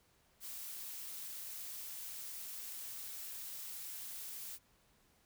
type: noise with amplitude modulation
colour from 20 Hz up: blue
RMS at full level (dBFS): -45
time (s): 0.4-4.59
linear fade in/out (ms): 50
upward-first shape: sine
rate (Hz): 242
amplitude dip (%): 25
effects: pink hiss -71 dBFS RMS until 5.25 s